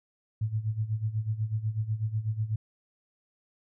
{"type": "tone with tremolo", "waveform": "sine", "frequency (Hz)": 109.1, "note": "A2", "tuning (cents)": -14, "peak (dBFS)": -24, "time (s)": [0.41, 2.56], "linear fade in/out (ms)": 5, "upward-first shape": "sine", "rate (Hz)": 8.1, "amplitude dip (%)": 80, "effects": []}